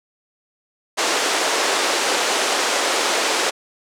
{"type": "band-pass noise", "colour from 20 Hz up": "pink", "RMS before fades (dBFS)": -20, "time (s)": [0.97, 3.51], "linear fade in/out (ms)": 20, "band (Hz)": [370, 8400], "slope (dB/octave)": 24, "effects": []}